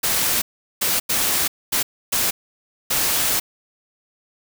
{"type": "noise bursts at uneven times", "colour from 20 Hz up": "white", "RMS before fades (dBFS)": -20, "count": 6, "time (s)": [[0.03, 0.42], [0.81, 1], [1.09, 1.48], [1.72, 1.83], [2.12, 2.31], [2.9, 3.4]], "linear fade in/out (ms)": 10, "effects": []}